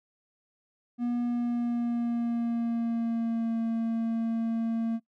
triangle tone with pitch glide, 240.7 to 227.8 Hz, B3 to A#3, -44 to -40 cents, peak -24 dBFS, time 0.98-5 s, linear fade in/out 50 ms, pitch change -96 cents, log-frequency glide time 1.23-3.58 s, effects noise-tail reverb RT60 0.1 s tail -22 dB re dry

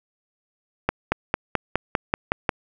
accelerating click train, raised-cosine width 0.5 ms, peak -4 dBFS, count 9, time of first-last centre 0.89-2.492 s, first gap 230 ms, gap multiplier 0.96, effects none

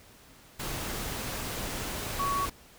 sine tone in noise, 1121 Hz, C#6, 19 cents sharp, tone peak -27 dBFS, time 2.19-2.46 s, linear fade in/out 10 ms, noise pink, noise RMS -35 dBFS, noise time 0.59-2.5 s, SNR +5 dB, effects pink hiss -55 dBFS RMS until 2.78 s

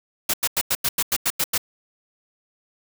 white noise bursts, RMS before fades -21 dBFS, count 10, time 0.29-1.579 s, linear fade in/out 5 ms, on 47 ms, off 91 ms, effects none

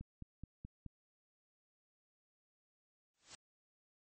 click train, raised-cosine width 5 ms, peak -35 dBFS, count 5, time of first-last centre 0.01-0.863 s, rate 4.69 Hz
white noise with exponential growth, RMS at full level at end -47 dBFS, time 3.14-3.35 s, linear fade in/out 1 ms, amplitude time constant 44 ms
effects MP3 32 kbps

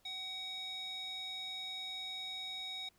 square tone with band-pass filter, 755 Hz, F#5, 35 cents sharp, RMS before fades -43 dBFS, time 0.05-2.89 s, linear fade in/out 5 ms, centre 3500 Hz, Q 7.1, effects pink hiss -71 dBFS RMS until 2.98 s

